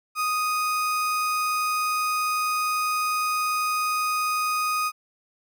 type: tone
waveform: 35% pulse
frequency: 1244.5 Hz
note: D#6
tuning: in tune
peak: -21 dBFS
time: 0.15-4.92 s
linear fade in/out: 50 ms
effects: none